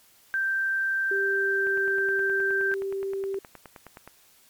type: tone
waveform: sine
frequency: 1568 Hz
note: G6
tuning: in tune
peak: -23 dBFS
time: 0.34-2.74 s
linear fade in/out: 0 ms
type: tone with pitch glide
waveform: sine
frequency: 393.3 to 390.4 Hz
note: G4 to G4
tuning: +6 to -7 cents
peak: -27 dBFS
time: 1.11-3.39 s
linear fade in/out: 5 ms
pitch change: -13 cents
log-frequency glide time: 1.26-1.82 s
type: click train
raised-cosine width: 0.5 ms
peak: -27 dBFS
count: 24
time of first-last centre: 1.67-4.076 s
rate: 9.56 Hz
effects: white hiss -58 dBFS RMS until 4.49 s + MP3 96 kbps